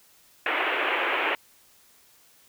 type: band-pass noise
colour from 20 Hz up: white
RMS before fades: -26 dBFS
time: 0.46-1.35 s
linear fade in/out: 2 ms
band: 310 to 2800 Hz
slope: 48 dB/octave
effects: white hiss -58 dBFS RMS until 2.48 s